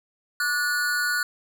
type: tone with amplitude modulation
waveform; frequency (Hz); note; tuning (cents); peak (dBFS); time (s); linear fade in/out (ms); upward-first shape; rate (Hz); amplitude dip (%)
square; 1459; F#6; -25; -20; 0.4-1.23; 2; sine; 295; 65
effects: none